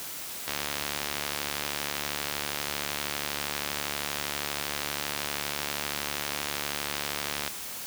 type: click train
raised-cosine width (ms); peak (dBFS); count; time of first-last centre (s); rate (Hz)
0.2; -12; 509; 0.48-7.477; 72.6
effects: white hiss -38 dBFS RMS until 7.86 s + high-pass 60 Hz 12 dB/octave